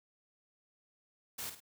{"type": "noise with echo", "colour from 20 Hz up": "white", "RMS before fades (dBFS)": -41, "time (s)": [1.38, 1.5], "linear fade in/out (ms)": 10, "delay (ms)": 52, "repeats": 2, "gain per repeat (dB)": -8, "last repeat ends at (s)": 1.604, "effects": []}